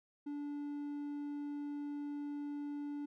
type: tone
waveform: triangle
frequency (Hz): 290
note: D4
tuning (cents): -22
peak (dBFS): -37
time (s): 0.26-3.06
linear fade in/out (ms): 10
effects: none